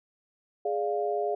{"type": "chord", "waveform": "sine", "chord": "D diminished", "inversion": "second", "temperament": "equal", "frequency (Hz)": [415.3, 587.3, 698.5], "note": ["Ab4", "D5", "F5"], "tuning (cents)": [0, 0, 0], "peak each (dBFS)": [-29, -33, -30], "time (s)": [0.65, 1.35], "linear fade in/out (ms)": 5, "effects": []}